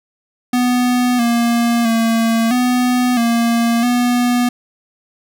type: tone with pitch steps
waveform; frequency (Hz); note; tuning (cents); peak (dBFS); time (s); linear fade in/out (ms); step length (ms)
square; 247.3 / 235.1 / 227.5 / 248.6 / 233 / 244.3; B3 / A#3 / A#3 / B3 / A#3 / B3; +3 / +15 / -42 / +12 / -1 / -19; -13; 0.53-4.49; 5; 660
effects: none